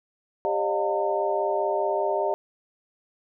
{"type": "tone cluster", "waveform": "sine", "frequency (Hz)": [397, 545, 610, 706, 905], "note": ["G4", "C#5", "D#5", "F5", "A5"], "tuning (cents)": [22, -29, -34, 19, 48], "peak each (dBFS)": [-28, -33, -26, -30, -29], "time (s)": [0.45, 2.34], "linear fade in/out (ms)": 0, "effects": []}